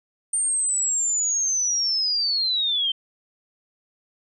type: linear sweep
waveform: sine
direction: down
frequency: 8870 to 3100 Hz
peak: -20 dBFS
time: 0.33-2.92 s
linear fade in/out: 5 ms
effects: none